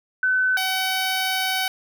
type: tone pair in turn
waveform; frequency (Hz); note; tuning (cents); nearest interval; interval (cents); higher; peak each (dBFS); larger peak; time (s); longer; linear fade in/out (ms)
sine / 10% pulse; 1513 / 756.5; F#6 / F#5; +38 / +38; octave; 1200; first; -17 / -13; second; 0.23-0.57 / 0.57-1.68; second; 2
effects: none